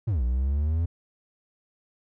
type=exponential two-way sweep; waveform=triangle; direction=down then up; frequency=123.3 to 58.8 to 86.2 Hz; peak=-20 dBFS; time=0.07-0.86 s; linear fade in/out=10 ms; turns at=0.23 s; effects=none